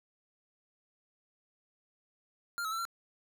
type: tone with pitch steps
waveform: square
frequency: 1397 / 1291 / 1335 / 1366 Hz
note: F6 / E6 / E6 / F6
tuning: 0 / -37 / +22 / -39 cents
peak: -34 dBFS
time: 2.58-2.852 s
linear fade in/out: 0 ms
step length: 68 ms
effects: none